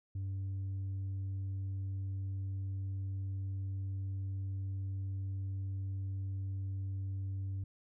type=tone with tanh clipping; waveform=sine; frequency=96.7 Hz; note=G2; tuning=23 cents flat; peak=-36 dBFS; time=0.15-7.64 s; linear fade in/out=5 ms; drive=2 dB; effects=none